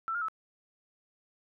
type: tone with pitch steps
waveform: sine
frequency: 1334 / 1413 / 1304 Hz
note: E6 / F6 / E6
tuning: +20 / +20 / -19 cents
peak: -30 dBFS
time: 0.08-0.284 s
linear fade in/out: 0 ms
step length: 68 ms
effects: none